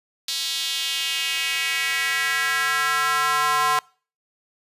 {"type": "tone with high-pass filter sweep", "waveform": "square", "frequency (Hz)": 149.1, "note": "D3", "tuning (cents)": 27, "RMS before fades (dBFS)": -23, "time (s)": [0.28, 3.79], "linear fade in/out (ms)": 2, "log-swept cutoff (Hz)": [4000, 1000], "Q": 2.7, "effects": ["noise-tail reverb RT60 0.4 s tail -25 dB re dry", "resampled to 32000 Hz"]}